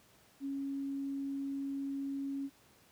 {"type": "tone", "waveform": "sine", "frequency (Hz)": 275.9, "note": "C#4", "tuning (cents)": -8, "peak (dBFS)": -35, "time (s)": [0.4, 2.5], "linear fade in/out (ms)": 50, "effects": ["pink hiss -64 dBFS RMS until 2.91 s", "high-pass 80 Hz 12 dB/octave"]}